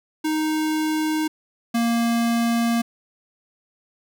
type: tone pair in turn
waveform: square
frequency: 311.1 / 233.1 Hz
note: D#4 / A#3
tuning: 0 / 0 cents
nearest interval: perfect fourth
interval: 500 cents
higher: first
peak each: -21 / -19 dBFS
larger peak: second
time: 0.24-1.28 / 1.74-2.82 s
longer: second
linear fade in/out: 10 ms
effects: none